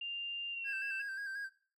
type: tone with pitch glide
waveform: sine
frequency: 2794 to 2660 Hz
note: F7 to E7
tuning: 0 to +15 cents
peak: -38 dBFS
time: 0.01-1.02 s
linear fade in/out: 5 ms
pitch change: -85 cents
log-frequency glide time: 0.51-0.75 s
type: tone with vibrato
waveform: triangle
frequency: 1600 Hz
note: G6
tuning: 35 cents sharp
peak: -37 dBFS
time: 0.64-1.5 s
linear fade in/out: 50 ms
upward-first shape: square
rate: 5.6 Hz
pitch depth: 40 cents each way
effects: noise-tail reverb RT60 0.4 s tail -18 dB re dry